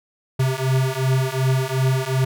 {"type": "beating tone pair", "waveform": "square", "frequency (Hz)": [129.9, 132.6], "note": ["C3", "C3"], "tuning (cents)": [-12, 23], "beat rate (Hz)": 2.7, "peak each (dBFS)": [-22, -21], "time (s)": [0.39, 2.25], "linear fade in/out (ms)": 10, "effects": []}